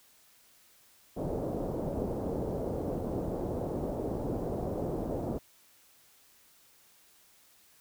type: low-pass noise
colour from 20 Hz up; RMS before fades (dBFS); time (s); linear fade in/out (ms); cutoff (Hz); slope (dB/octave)
white; -34; 1.16-5.39; 20; 590; 24
effects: white hiss -62 dBFS RMS until 7.8 s